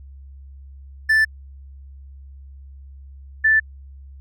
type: tone pair in turn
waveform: triangle / sine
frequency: 1760 / 1760 Hz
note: A6 / A6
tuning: 0 / 0 cents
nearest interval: unison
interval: 0 cents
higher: neither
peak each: -11 / -12 dBFS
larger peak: first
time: 1.09-1.25 / 3.44-3.6 s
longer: neither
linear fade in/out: 10 ms
effects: added 68 Hz sine -38 dBFS peak until 4.2 s